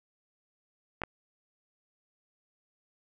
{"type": "clicks", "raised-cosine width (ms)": 0.5, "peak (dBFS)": -18, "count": 2, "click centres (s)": [1.018, 1.036], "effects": []}